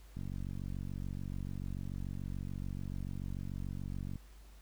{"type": "click train", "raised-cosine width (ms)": 5, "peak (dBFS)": -29, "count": 188, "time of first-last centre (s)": [0.17, 4.157], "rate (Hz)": 46.9, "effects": ["added 50 Hz sine -53 dBFS peak until 4.61 s", "pink hiss -64 dBFS RMS until 4.61 s"]}